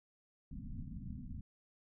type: low-pass noise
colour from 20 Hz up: pink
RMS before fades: -45 dBFS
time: 0.51-1.41 s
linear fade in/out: 5 ms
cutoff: 270 Hz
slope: 96 dB/octave
effects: none